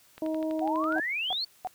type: click train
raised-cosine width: 0.3 ms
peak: -28 dBFS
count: 10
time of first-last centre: 0.18-0.924 s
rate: 12.1 Hz
type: harmonic tone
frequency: 315.4 Hz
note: D#4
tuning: 24 cents sharp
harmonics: 1 / 2 / 3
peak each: -29 / -32 / -45 dBFS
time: 0.22-1 s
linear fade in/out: 2 ms
type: exponential sweep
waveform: sine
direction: up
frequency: 716 to 4507 Hz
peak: -28 dBFS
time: 0.61-1.45 s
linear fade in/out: 10 ms
type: tone bursts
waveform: sine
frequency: 744 Hz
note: F#5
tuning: 9 cents sharp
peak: -29 dBFS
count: 3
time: 0.96-1.672 s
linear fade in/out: 0 ms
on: 24 ms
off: 320 ms
effects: white hiss -60 dBFS RMS until 1.74 s